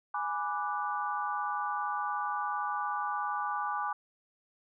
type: chord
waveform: sine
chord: G# half-diminished seventh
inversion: none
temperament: equal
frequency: 830.6 / 987.8 / 1174.7 / 1480 Hz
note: G#5 / B5 / D6 / F#6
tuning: 0 / 0 / 0 / 0 cents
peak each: -35 / -38 / -34 / -40 dBFS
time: 0.14-3.93 s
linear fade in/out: 5 ms
effects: none